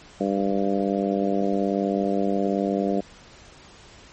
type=harmonic tone; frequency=98.8 Hz; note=G2; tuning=14 cents sharp; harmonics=2 / 3 / 4 / 5 / 6 / 7; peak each=-25 / -27 / -28 / -29 / -30 / -30 dBFS; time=0.2-3.01 s; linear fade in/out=10 ms; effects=pink hiss -48 dBFS RMS until 4.12 s + MP3 32 kbps